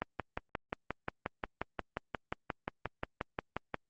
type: click train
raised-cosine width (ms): 0.5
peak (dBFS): -18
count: 22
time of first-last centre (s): 0.02-3.743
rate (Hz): 5.64
effects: Opus 24 kbps